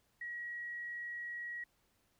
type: tone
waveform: sine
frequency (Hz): 1909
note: A#6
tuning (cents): +41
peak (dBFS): -40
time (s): 0.21-1.64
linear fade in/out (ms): 5
effects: pink hiss -75 dBFS RMS until 2.19 s